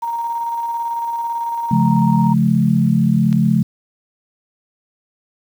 sine tone with tremolo, 932.3 Hz, A#5, in tune, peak -18 dBFS, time 0.02-2.34 s, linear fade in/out 10 ms, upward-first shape square, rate 18 Hz, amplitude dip 25%
sine chord, Db augmented, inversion none, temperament equal with one note detuned, 138.59 / 174.61 / 215.6 Hz, Db3 / F3 / A3, 0 / 0 / -35 cents, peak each -17 / -16 / -15 dBFS, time 1.71-3.63 s, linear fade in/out 5 ms
click, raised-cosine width 0.2 ms, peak -16 dBFS, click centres 3.328 s
effects 7-bit

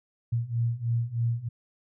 sine beating tone pair, 115.5 / 118.7 Hz, A#2 / A#2, -16 / +32 cents, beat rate 3.2 Hz, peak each -29 / -27 dBFS, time 0.32-1.49 s, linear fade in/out 10 ms, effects none

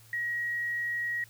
sine tone, 1900 Hz, A#6, 33 cents sharp, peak -29 dBFS, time 0.13-1.24 s, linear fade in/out 2 ms, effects added 112 Hz sine -56 dBFS peak until 1.29 s + white hiss -58 dBFS RMS until 1.29 s

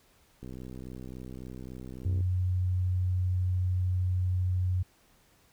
click train, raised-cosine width 3 ms, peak -30 dBFS, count 114, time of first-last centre 0.43-2.207 s, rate 63.6 Hz
sine tone, 91.3 Hz, F#2, 23 cents flat, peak -25 dBFS, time 2.05-4.83 s, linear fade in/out 10 ms
effects pink hiss -64 dBFS RMS until 5.52 s

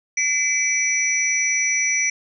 sine tone cluster, 2029 / 2310 / 5890 Hz, B6 / D7 / F#8, +46 / -29 / -9 cents, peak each -26 / -21 / -21 dBFS, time 0.17-2.1 s, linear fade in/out 5 ms, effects none

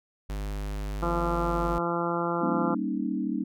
square tone, 50.7 Hz, G#1, 41 cents flat, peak -31 dBFS, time 0.29-1.79 s, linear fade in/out 10 ms
harmonic tone, 171.1 Hz, F3, 35 cents flat, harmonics 1 / 2 / 3 / 4 / 5 / 6 / 7 / 8, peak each -33 / -31 / -33 / -36 / -34 / -36 / -34 / -35 dBFS, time 1.02-2.75 s, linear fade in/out 10 ms
sine chord, Eb dominant seventh, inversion first, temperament equal, 196 / 233.1 / 277.2 / 311.1 Hz, G3 / Bb3 / Db4 / Eb4, 0 / 0 / 0 / 0 cents, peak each -32 dBFS, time 2.41-3.44 s, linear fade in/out 10 ms
effects none

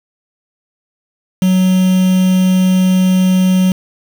triangle tone with quantisation, 185.5 Hz, F#3, 5 cents sharp, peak -6 dBFS, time 1.42-3.72 s, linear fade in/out 2 ms, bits 4, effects none

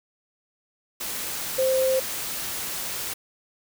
sine tone in noise, 523.3 Hz, C5, in tune, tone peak -19 dBFS, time 1.58-2 s, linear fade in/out 10 ms, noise white, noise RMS -31 dBFS, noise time 1-3.14 s, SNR +9 dB, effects none

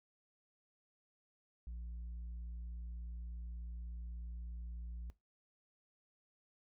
sine tone, 58.27 Hz, A#1, in tune, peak -40 dBFS, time 1.67-5.1 s, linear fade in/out 0 ms, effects noise-tail reverb RT60 0.2 s tail -19 dB re dry + tanh soft clip ceiling -42 dBFS

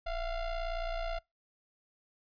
square ring-modulated tone, 349.2 Hz, F4, in tune, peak -31 dBFS, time 0.06-1.19 s, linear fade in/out 10 ms, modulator 320 Hz, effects noise-tail reverb RT60 0.2 s tail -26 dB re dry + resampled to 11025 Hz

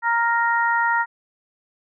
harmonic tone, 466.2 Hz, A#4, in tune, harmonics 2 / 3 / 4, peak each -20 / -22 / -23 dBFS, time 0.02-1.06 s, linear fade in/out 50 ms, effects none

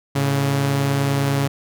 sawtooth tone pair together, 109.3 / 139.39 Hz, A2 / C#3, -11 / +10 cents, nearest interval major third, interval 421 cents, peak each -22 / -14 dBFS, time 0.15-1.48 s, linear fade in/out 10 ms, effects none

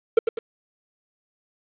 triangle tone with echo, 454.8 Hz, A#4, 43 cents flat, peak -8 dBFS, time 0.17-0.19 s, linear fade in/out 5 ms, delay 100 ms, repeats 2, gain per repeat -8 dB, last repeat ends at 0.39 s, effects resampled to 8000 Hz + 7-bit

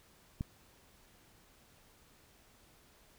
click, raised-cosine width 5 ms, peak -23 dBFS, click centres 0.409 s, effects pink hiss -64 dBFS RMS until 3.18 s

